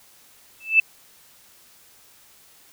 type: tone with exponential growth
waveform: sine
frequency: 2637 Hz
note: E7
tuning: in tune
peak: -8 dBFS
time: 0.6-0.8 s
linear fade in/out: 5 ms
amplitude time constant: 42 ms
effects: white hiss -53 dBFS RMS until 2.72 s